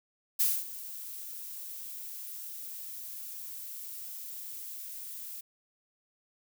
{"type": "noise with ADSR envelope", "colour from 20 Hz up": "violet", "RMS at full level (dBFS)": -25, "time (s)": [0.39, 5.41], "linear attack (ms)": 15, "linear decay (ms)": 240, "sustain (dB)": -17, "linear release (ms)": 8, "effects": []}